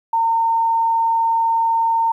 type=tone; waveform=sine; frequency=912 Hz; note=A#5; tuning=38 cents flat; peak=-14 dBFS; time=0.13-2.12 s; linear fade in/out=5 ms; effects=9-bit